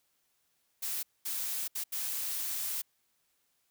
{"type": "noise bursts at uneven times", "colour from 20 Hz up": "blue", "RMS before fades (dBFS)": -35, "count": 4, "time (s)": [[0.82, 1.03], [1.25, 1.68], [1.75, 1.84], [1.92, 2.82]], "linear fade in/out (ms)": 10, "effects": ["white hiss -75 dBFS RMS until 3.7 s"]}